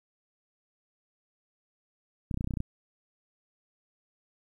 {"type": "clicks", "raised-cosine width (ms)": 5, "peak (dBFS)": -19, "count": 10, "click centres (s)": [2.312, 2.343, 2.374, 2.409, 2.444, 2.474, 2.508, 2.538, 2.572, 2.604], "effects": ["10-bit"]}